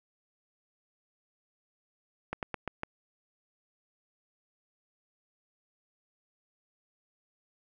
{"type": "slowing click train", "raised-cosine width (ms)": 0.5, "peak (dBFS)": -18, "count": 5, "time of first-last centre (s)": [2.33, 2.834], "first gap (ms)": 98, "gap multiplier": 1.17, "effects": []}